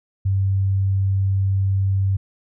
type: tone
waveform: sine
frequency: 97 Hz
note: G2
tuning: 18 cents flat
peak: -16 dBFS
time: 0.25-2.17 s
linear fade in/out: 10 ms
effects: none